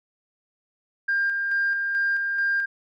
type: tone with tremolo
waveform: sine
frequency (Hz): 1600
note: G6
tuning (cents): +35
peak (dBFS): -19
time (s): 1.08-2.66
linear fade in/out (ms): 10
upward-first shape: square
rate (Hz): 2.3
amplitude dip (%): 35
effects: tanh soft clip ceiling -16 dBFS